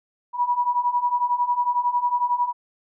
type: beating tone pair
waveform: sine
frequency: 966 / 977 Hz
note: B5 / B5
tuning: -39 / -19 cents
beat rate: 11 Hz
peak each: -24 / -21 dBFS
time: 0.33-2.53 s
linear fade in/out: 50 ms
effects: none